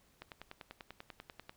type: click train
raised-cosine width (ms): 0.3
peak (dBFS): -30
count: 14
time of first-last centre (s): 0.22-1.495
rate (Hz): 10.2
effects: pink hiss -69 dBFS RMS until 1.56 s